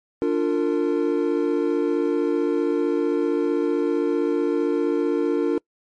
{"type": "chord", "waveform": "triangle", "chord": "Bb major", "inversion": "first", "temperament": "equal with one note detuned", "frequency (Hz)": [293.7, 349.2, 457.1], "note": ["D4", "F4", "Bb4"], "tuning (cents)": [0, 0, -34], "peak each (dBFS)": -21, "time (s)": [0.22, 5.58], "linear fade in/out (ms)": 0, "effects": ["noise-tail reverb RT60 0.1 s tail -25 dB re dry", "MP3 48 kbps"]}